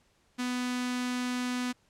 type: tone with notch filter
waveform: sawtooth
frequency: 248.6 Hz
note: B3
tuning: 12 cents sharp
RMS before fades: -32 dBFS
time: 0.38-1.73 s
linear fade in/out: 20 ms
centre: 570 Hz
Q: 0.75
effects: pink hiss -68 dBFS RMS until 1.89 s + low-pass 9000 Hz 12 dB/octave